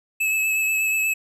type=tone with vibrato; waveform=square; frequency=2598 Hz; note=E7; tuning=26 cents flat; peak=-20 dBFS; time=0.2-1.14 s; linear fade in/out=10 ms; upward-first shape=triangle; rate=8.3 Hz; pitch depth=23 cents each way; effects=none